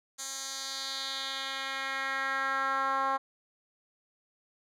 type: tone with band-pass filter sweep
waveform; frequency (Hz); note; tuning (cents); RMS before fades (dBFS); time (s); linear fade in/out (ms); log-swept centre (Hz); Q
10% pulse; 269.5; C#4; -49; -33; 0.18-3.18; 20; 7000 to 1000; 2.2
effects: none